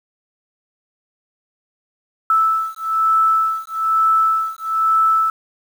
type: beating tone pair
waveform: sine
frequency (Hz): 1314 / 1315.1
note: E6 / E6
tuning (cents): -6 / -4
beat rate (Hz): 1.1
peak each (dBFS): -17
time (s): 2.3-5.3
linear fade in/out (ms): 2
effects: 7-bit